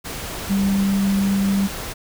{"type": "tone in noise", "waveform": "sine", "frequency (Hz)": 196.7, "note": "G3", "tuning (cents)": 6, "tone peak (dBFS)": -16, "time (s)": [0.49, 1.68], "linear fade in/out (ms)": 20, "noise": "pink", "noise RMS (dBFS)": -30, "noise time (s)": [0.04, 1.94], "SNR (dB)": 11, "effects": []}